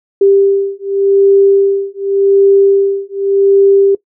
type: beating tone pair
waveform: sine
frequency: 394.4 / 395.27 Hz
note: G4 / G4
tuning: +11 / +14 cents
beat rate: 0.87 Hz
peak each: -10 dBFS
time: 0.21-3.95 s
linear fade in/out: 5 ms
effects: noise-tail reverb RT60 0.1 s tail -19 dB re dry